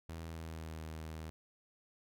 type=tone with pitch glide; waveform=sawtooth; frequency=81.9 to 79.29 Hz; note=E2 to D#2; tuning=-11 to +33 cents; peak=-39 dBFS; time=0.09-1.3 s; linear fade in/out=0 ms; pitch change=-56 cents; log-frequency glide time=0.24-0.85 s; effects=none